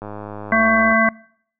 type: click train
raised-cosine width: 1 ms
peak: -18 dBFS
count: 95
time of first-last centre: 0.02-0.924 s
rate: 104 Hz
type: harmonic tone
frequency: 223.2 Hz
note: A3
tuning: 25 cents sharp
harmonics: 1 / 3 / 5 / 7 / 9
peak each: -19 / -19 / -19 / -19 / -19 dBFS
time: 0.52-1.09 s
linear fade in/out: 2 ms
effects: noise-tail reverb RT60 0.6 s tail -23 dB re dry